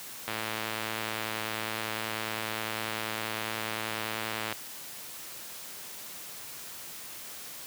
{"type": "click train", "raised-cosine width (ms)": 0.3, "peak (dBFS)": -16, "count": 468, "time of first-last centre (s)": [0.28, 4.525], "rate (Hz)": 110, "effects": ["white hiss -43 dBFS RMS until 7.66 s", "high-pass 80 Hz 12 dB/octave"]}